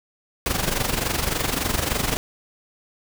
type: noise with amplitude modulation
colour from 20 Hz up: pink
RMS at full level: -21 dBFS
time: 0.46-2.17 s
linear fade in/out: 0 ms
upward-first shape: sine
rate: 23.5 Hz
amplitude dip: 70%
effects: none